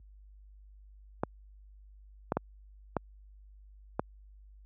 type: clicks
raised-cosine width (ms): 1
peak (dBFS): -14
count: 5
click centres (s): 1.235 / 2.321 / 2.37 / 2.967 / 3.995
effects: added 50 Hz sine -43 dBFS peak until 4.65 s + high-pass 80 Hz 12 dB/octave